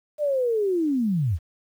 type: linear sweep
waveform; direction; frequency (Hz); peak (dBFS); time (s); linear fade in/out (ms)
sine; down; 610 to 69.3; -20; 0.18-1.39; 50
effects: 9-bit